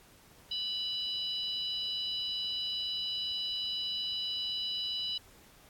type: harmonic tone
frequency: 987.8 Hz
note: B5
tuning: in tune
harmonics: 3 / 4 / 5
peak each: -35 / -36 / -44 dBFS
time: 0.51-5.18 s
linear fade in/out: 5 ms
effects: pink hiss -59 dBFS RMS until 5.69 s + AAC 64 kbps